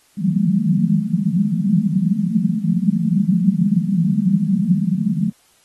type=band-pass noise; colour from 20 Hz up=pink; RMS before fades=-17 dBFS; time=0.17-5.3 s; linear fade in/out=20 ms; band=160 to 220 Hz; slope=96 dB/octave; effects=white hiss -56 dBFS RMS until 5.64 s + AAC 32 kbps